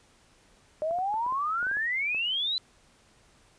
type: exponential sweep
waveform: sine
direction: up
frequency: 605 to 4071 Hz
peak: -26 dBFS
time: 0.82-2.58 s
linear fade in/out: 0 ms
type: clicks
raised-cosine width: 1 ms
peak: -31 dBFS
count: 10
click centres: 0.91 / 0.987 / 1.141 / 1.264 / 1.324 / 1.628 / 1.668 / 1.714 / 1.77 / 2.147 s
effects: pink hiss -61 dBFS RMS until 3.58 s + resampled to 22050 Hz